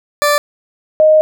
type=tone pair in turn; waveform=20% pulse / sine; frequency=586 / 620.8 Hz; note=D5 / D#5; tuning=-4 / -4 cents; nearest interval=minor second; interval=100 cents; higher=second; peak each=-5 dBFS; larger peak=neither; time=0.22-0.38 / 1-1.21 s; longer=second; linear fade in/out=0 ms; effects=none